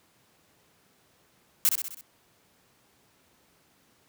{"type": "noise with echo", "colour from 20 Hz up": "blue", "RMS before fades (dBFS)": -21, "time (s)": [1.65, 1.69], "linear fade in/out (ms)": 0, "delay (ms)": 64, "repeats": 5, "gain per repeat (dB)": -5, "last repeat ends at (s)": 2.01, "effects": ["pink hiss -64 dBFS RMS until 4.08 s", "high-pass 100 Hz 12 dB/octave"]}